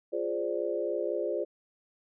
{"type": "chord", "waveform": "sine", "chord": "D half-diminished seventh", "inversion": "first", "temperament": "equal", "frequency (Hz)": [349.2, 415.3, 523.3, 587.3], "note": ["F4", "Ab4", "C5", "D5"], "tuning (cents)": [0, 0, 0, 0], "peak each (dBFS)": -34, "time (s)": [0.12, 1.45], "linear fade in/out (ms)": 20, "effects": []}